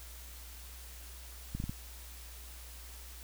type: clicks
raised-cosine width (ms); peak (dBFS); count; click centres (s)
5; -24; 4; 1.55 / 1.601 / 1.64 / 1.695
effects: added 60 Hz sine -48 dBFS peak until 3.23 s + white hiss -52 dBFS RMS until 3.23 s